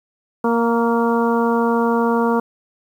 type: harmonic tone with a mistuned harmonic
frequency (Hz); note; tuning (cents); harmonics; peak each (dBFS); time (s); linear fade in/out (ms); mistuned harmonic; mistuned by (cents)
233.1; A#3; 0; 1 / 2 / 3 / 4 / 5 / 6; -18 / -19 / -27 / -22 / -26 / -29; 0.44-2.4; 5; 5; -23
effects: 8-bit